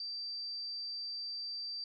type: tone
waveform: sine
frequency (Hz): 4672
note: D8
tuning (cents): -10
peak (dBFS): -38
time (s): 0-1.84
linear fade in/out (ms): 2
effects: none